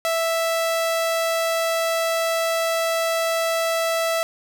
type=tone; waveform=sawtooth; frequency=659.3 Hz; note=E5; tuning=in tune; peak=-16 dBFS; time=0.05-4.23 s; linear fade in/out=0 ms; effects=none